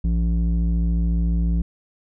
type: tone with low-pass filter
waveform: square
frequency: 57.1 Hz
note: A#1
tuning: 35 cents flat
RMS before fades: -20 dBFS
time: 0.04-1.62 s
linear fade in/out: 5 ms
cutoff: 190 Hz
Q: 1.6
effects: none